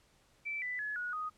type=tone with pitch steps; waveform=sine; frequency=2325 / 1989.3 / 1702 / 1456.2 / 1245.9 Hz; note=D7 / B6 / G#6 / F#6 / D#6; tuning=-18 / +12 / +42 / -28 / +2 cents; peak=-35 dBFS; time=0.45-1.3 s; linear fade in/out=20 ms; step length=170 ms; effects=pink hiss -68 dBFS RMS until 1.37 s + low-pass 10000 Hz 12 dB/octave